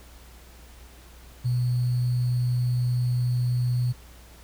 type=tone with sample-and-hold; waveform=sine; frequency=123.47 Hz; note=B2; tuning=in tune; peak=-21 dBFS; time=1.44-3.93 s; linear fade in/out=20 ms; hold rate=4410 Hz; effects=added 60 Hz sine -47 dBFS peak until 4.43 s + pink hiss -52 dBFS RMS until 4.43 s